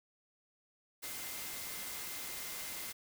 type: tone in noise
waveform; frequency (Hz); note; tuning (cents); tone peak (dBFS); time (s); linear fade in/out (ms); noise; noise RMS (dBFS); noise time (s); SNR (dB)
sine; 2082; C7; -9; -53; 1.02-2.93; 20; white; -43; 1.02-2.93; -13
effects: none